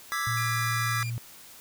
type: chord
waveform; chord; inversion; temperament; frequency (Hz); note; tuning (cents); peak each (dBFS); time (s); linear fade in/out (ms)
square; E dominant seventh; third; equal; 1174.7 / 1318.5 / 1661.2 / 1975.5; D6 / E6 / G#6 / B6; 0 / 0 / 0 / 0; -34; 0.12-1.03; 0
type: tone with pitch glide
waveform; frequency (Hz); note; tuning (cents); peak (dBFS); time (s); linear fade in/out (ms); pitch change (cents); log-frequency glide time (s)
sine; 116.54 to 117.28; A#2 to A#2; 0 to +11; -29; 0.27-1.18; 0; +11; 0.95-1.07
type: tone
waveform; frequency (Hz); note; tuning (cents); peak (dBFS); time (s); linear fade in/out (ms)
sawtooth; 2396; D7; +34; -34; 0.37-1.1; 2
effects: white hiss -49 dBFS RMS until 1.6 s